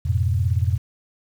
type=chord; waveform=sine; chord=F diminished; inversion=none; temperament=equal with one note detuned; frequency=87.31 / 106.25 / 123.47 Hz; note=F2 / Ab2 / Cb3; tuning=0 / +40 / 0 cents; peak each=-20 / -23 / -24 dBFS; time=0.05-0.78 s; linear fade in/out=10 ms; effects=8-bit